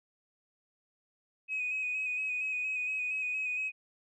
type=tone with vibrato; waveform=sine; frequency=2517 Hz; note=D#7; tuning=19 cents sharp; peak=-30 dBFS; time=1.48-3.72 s; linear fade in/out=50 ms; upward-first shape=square; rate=4.3 Hz; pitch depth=23 cents each way; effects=tanh soft clip ceiling -26 dBFS